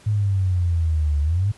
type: exponential two-way sweep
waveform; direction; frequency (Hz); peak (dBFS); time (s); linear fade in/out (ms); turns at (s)
sine; down then up; 107.3 to 71.8 to 107.3; -17; 0.06-1.52; 10; 1.21
effects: pink hiss -50 dBFS RMS until 1.57 s + resampled to 24000 Hz